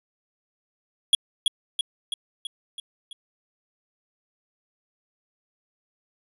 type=tone with echo; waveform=square; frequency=3322 Hz; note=G#7; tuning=in tune; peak=-14 dBFS; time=1.13-1.15 s; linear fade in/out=2 ms; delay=330 ms; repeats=6; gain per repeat=-4 dB; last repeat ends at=3.13 s; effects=resampled to 24000 Hz